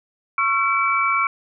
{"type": "tone cluster", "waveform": "sine", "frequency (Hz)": [1103, 1354, 2299], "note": ["C#6", "E6", "D7"], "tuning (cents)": [-9, 46, -37], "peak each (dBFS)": -21, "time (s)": [0.38, 1.27], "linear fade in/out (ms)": 2, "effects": []}